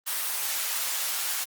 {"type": "high-pass noise", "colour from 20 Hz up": "white", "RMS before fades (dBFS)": -29, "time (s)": [0.06, 1.45], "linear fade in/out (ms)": 20, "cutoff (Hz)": 800, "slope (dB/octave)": 12, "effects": ["Opus 24 kbps"]}